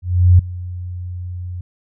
sine tone with ADSR envelope, 89.5 Hz, F2, 43 cents sharp, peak -4 dBFS, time 0.02-1.61 s, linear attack 370 ms, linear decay 5 ms, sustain -20 dB, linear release 3 ms, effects none

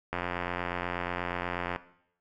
click train, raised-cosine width 0.5 ms, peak -16 dBFS, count 145, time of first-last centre 0.13-1.761 s, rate 88.3 Hz, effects noise-tail reverb RT60 0.7 s tail -17 dB re dry

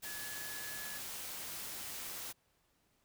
sine tone in noise, 1700 Hz, G#6, 40 cents sharp, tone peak -47 dBFS, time 0.04-0.99 s, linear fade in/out 20 ms, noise white, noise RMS -44 dBFS, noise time 0.02-2.33 s, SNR -6 dB, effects pink hiss -75 dBFS RMS until 3.04 s

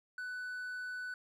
triangle tone, 1493 Hz, F#6, 15 cents sharp, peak -37 dBFS, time 0.18-1.14 s, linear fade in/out 2 ms, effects none

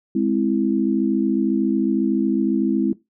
sine chord, Ab augmented, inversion none, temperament equal, 207.7 / 261.6 / 329.6 Hz, Ab3 / C4 / E4, 0 / 0 / 0 cents, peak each -21 dBFS, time 0.15-2.93 s, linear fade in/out 5 ms, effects noise-tail reverb RT60 0.2 s tail -19 dB re dry

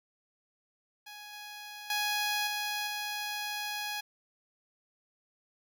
10% pulse tone with level steps, 833 Hz, G#5, 5 cents sharp, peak -37 / -35 / -21 / -24 / -26 dBFS, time 1.06-4.01 s, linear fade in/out 10 ms, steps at 1.33 / 1.9 / 2.47 / 2.87 s, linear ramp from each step 2 ms, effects none

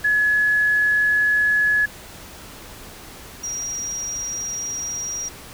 sine tone pair in turn, 1697 / 5708 Hz, G#6 / F8, +37 / +37 cents, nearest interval octave + major sixth, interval 2100 cents, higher second, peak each -15 / -25 dBFS, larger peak first, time 0.04-1.86 / 3.43-5.29 s, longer second, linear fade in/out 10 ms, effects pink hiss -40 dBFS RMS until 5.53 s

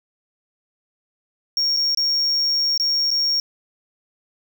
triangle tone with dropouts, 5550 Hz, F8, 12 cents flat, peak -16 dBFS, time 1.57-3.4 s, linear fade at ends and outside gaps 1 ms, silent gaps 1.766-1.77 / 1.948-1.973 / 2.777-2.798 / 3.106-3.113 s, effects 8-bit

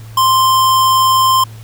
square tone, 1046.5 Hz, C6, in tune, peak -9 dBFS, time 0.17-1.44 s, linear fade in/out 5 ms, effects added 111 Hz sine -30 dBFS peak until 1.63 s + pink hiss -42 dBFS RMS until 1.63 s

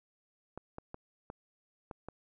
clicks, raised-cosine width 1 ms, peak -28 dBFS, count 6, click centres 0.576 / 0.784 / 0.944 / 1.301 / 1.912 / 2.086 s, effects none

